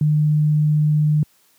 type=tone; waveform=sine; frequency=151.3 Hz; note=D#3; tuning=48 cents flat; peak=-13 dBFS; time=0.01-1.23 s; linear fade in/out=2 ms; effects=white hiss -58 dBFS RMS until 1.58 s + high-pass 80 Hz 12 dB/octave